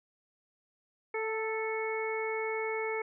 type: harmonic tone with a mistuned harmonic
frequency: 440 Hz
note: A4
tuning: in tune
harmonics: 1 / 2 / 3 / 4 / 5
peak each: -33 / -39 / -43 / -45 / -37 dBFS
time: 1.14-3.02 s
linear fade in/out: 5 ms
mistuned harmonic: 2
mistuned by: +18 cents
effects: none